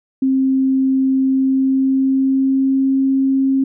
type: tone with pitch glide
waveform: sine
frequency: 265.2 to 268.4 Hz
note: C4 to C4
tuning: +23 to +44 cents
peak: -12 dBFS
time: 0.22-3.64 s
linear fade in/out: 5 ms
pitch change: +21 cents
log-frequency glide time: 1.24-2.96 s
effects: none